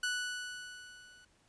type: tone with level ramp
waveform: sawtooth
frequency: 1480 Hz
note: F#6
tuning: in tune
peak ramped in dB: -27 to -54 dBFS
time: 0.03-1.25 s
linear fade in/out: 5 ms
effects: pink hiss -69 dBFS RMS until 1.48 s + resampled to 22050 Hz